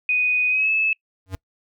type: tone with pitch glide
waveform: sine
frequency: 2489 to 2604 Hz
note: D#7 to E7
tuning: 0 to -22 cents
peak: -17 dBFS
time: 0.09-0.93 s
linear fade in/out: 2 ms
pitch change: +78 cents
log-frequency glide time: 0.49-0.7 s
type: tone with exponential growth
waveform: square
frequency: 94.4 Hz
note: F#2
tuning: 35 cents sharp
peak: -23 dBFS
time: 1.26-1.35 s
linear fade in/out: 0 ms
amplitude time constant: 18 ms
effects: noise-tail reverb RT60 0.1 s tail -25 dB re dry